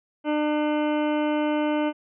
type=harmonic tone; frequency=300 Hz; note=D4; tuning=37 cents sharp; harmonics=1 / 2 / 3 / 4 / 5 / 7 / 8 / 9 / 10; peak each=-23 / -27 / -31 / -39 / -37 / -40 / -43 / -44 / -42 dBFS; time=0.24-1.93 s; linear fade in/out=50 ms; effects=none